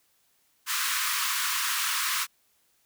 pink high-pass noise, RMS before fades -28 dBFS, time 0.66-2.27 s, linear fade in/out 50 ms, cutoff 1000 Hz, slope 96 dB/octave, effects white hiss -68 dBFS RMS until 2.85 s

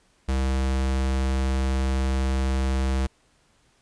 square tone, 66 Hz, C2, 16 cents sharp, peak -22 dBFS, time 0.28-3.07 s, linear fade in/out 10 ms, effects pink hiss -63 dBFS RMS until 3.81 s + resampled to 22050 Hz

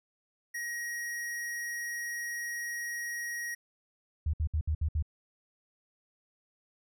square tone, 1892 Hz, A#6, 25 cents sharp, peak -35 dBFS, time 0.54-3.55 s, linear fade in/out 10 ms
sine tone bursts, 77.3 Hz, D#2, 11 cents flat, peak -26 dBFS, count 6, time 4.26-5.025 s, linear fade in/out 5 ms, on 75 ms, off 63 ms
effects none

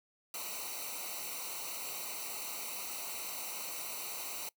white noise with comb filter, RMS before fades -41 dBFS, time 0.34-4.49 s, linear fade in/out 2 ms, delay 0.59 ms, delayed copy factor -1, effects noise-tail reverb RT60 0.1 s tail -22 dB re dry

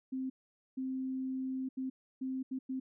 sine tone bursts at uneven times, 261.6 Hz, C4, in tune, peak -34 dBFS, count 6, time 0.12-0.3 / 0.77-1.69 / 1.77-1.9 / 2.21-2.43 / 2.51-2.59 / 2.69-2.8 s, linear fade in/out 10 ms, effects none

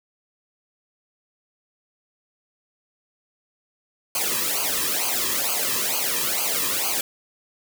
white noise with flanger, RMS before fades -24 dBFS, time 4.15-7.01 s, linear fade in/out 2 ms, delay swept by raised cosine 0.54 to 1.41 ms, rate 2.2 Hz, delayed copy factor -0.95, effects none

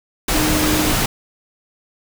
sine tone in noise, 306.6 Hz, D#4, 25 cents flat, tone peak -19 dBFS, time 0.34-0.92 s, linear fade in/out 5 ms, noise pink, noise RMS -18 dBFS, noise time 0.28-1.06 s, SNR -4 dB, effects none

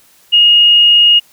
sine tone, 2863 Hz, F7, 42 cents sharp, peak -4 dBFS, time 0.32-1.2 s, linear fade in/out 20 ms, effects white hiss -48 dBFS RMS until 1.32 s

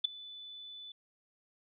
sine tone with ADSR envelope, 3491 Hz, A7, 14 cents flat, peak -22 dBFS, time 0.04-0.92 s, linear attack 10 ms, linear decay 6 ms, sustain -23 dB, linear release 4 ms, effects none

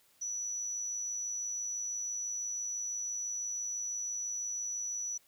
sine tone with amplitude modulation, 5910 Hz, F#8, 3 cents flat, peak -33 dBFS, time 0.21-5.18 s, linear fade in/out 10 ms, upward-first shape sine, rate 106 Hz, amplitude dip 30%, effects white hiss -67 dBFS RMS until 5.27 s

